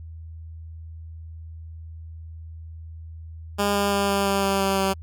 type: tone with pitch steps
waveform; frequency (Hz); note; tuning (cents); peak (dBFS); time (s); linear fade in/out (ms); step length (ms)
10% pulse; 202.8 / 201.4 / 200 / 198.63 / 197.25 / 195.89 / 194.54 / 193.19; G#3 / G3 / G3 / G3 / G3 / G3 / G3 / G3; -41 / +47 / +35 / +23 / +11 / -1 / -13 / -25; -12; 3.58-4.94; 20; 170
effects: added 81 Hz sine -36 dBFS peak until 5.02 s